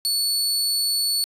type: tone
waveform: sawtooth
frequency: 4435 Hz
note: C#8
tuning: in tune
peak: -17 dBFS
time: 0.05-1.24 s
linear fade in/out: 0 ms
effects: resampled to 32000 Hz